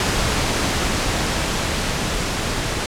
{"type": "noise with level ramp", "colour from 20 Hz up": "pink", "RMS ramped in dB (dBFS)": [-19, -23], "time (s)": [0, 2.86], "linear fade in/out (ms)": 2, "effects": ["low-pass 8000 Hz 12 dB/octave"]}